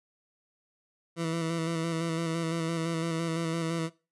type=tone with vibrato; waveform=20% pulse; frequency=164.81 Hz; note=E3; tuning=in tune; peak=-24 dBFS; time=1.16-3.9 s; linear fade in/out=50 ms; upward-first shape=square; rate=5.9 Hz; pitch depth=25 cents each way; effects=noise-tail reverb RT60 0.3 s tail -20 dB re dry + resampled to 24000 Hz